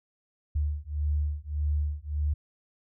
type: beating tone pair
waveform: sine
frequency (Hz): 73.42 / 75.12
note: D2 / D2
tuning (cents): 0 / +40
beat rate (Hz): 1.7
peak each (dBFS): -29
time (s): 0.55-2.34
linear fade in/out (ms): 10
effects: none